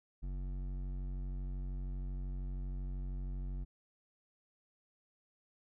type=tone with hard clipping; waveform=sine; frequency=46.42 Hz; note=F#1; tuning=6 cents sharp; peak=-39 dBFS; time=0.22-3.65 s; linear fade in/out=20 ms; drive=11 dB; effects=none